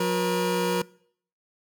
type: tone pair together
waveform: 25% pulse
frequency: 180.34 / 477.7 Hz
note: F#3 / A#4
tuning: -44 / +42 cents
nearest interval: octave + perfect fourth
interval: 1686 cents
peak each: -22 dBFS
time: 0-0.82 s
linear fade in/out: 5 ms
effects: noise-tail reverb RT60 0.6 s tail -23 dB re dry